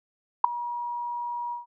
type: tone with ADSR envelope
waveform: sine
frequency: 958 Hz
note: A#5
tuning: 47 cents sharp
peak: -8 dBFS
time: 0.44-1.66 s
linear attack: 5 ms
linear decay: 4 ms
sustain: -21 dB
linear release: 140 ms
effects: none